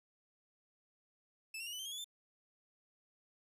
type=tone with pitch steps; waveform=sawtooth; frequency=2630 / 2745 / 2865 / 2990 / 3120 / 3257 / 3399 / 3547 Hz; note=E7 / F7 / F7 / F#7 / G7 / G#7 / G#7 / A7; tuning=-5 / -31 / +44 / +17 / -9 / -34 / +39 / +13 cents; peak=-39 dBFS; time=1.54-2.044 s; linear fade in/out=5 ms; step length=63 ms; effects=resampled to 32000 Hz